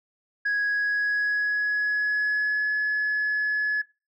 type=tone with pitch glide; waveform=sine; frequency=1661.2 to 1703 Hz; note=G#6 to G#6; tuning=0 to +43 cents; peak=-20 dBFS; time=0.45-3.82 s; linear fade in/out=10 ms; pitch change=+43 cents; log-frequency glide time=0.65-2.73 s; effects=noise-tail reverb RT60 0.3 s tail -23 dB re dry + tanh soft clip ceiling -20 dBFS